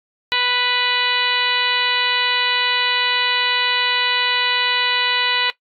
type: harmonic tone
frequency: 493.9 Hz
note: B4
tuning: in tune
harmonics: 1 / 2 / 3 / 4 / 5 / 6 / 7 / 8 / 9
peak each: -33 / -25 / -26 / -23 / -23 / -22 / -29 / -22 / -34 dBFS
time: 0.32-5.5 s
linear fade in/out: 0 ms
effects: noise-tail reverb RT60 0.1 s tail -18 dB re dry + AAC 64 kbps